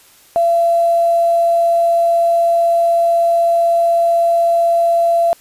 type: tone with quantisation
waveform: sine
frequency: 679 Hz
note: F5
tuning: 49 cents flat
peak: -10 dBFS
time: 0.36-5.33 s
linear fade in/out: 0 ms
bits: 6
effects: white hiss -47 dBFS RMS until 5.4 s + resampled to 32000 Hz